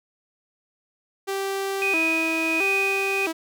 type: tone with vibrato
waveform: sawtooth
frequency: 356.2 Hz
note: F4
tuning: 34 cents sharp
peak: -21 dBFS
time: 1.27-3.33 s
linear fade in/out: 20 ms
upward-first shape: square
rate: 0.75 Hz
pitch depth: 160 cents each way
type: tone with tremolo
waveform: sine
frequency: 2489 Hz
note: D#7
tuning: in tune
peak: -20 dBFS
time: 1.82-3.26 s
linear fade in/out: 0 ms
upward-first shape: sine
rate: 1.4 Hz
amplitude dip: 40%
effects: none

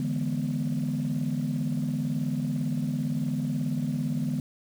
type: chord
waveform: sine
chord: E dominant seventh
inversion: third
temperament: equal with one note detuned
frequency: 146.83 / 164.81 / 207.7 / 244.8 Hz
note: D3 / E3 / G#3 / B3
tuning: 0 / 0 / 0 / -15 cents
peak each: -29 / -32 / -32 / -29 dBFS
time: 0-4.4 s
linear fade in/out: 2 ms
effects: tanh soft clip ceiling -20 dBFS + 8-bit

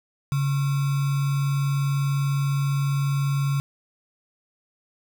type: tone with sample-and-hold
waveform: sine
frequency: 139.7 Hz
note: C#3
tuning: 14 cents sharp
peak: -20 dBFS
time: 0.32-3.6 s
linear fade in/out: 0 ms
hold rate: 1225 Hz
effects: none

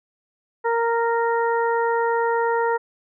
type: harmonic tone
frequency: 464.2 Hz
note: A#4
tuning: 7 cents flat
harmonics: 1 / 2 / 3 / 4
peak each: -21 / -22 / -29 / -31 dBFS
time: 0.64-2.78 s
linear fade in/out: 20 ms
effects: none

